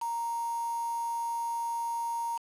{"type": "tone with quantisation", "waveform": "sine", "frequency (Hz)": 932.3, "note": "A#5", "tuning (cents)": 0, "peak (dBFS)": -30, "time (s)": [0.01, 2.38], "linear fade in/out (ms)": 10, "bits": 7, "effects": ["low-pass 11000 Hz 12 dB/octave"]}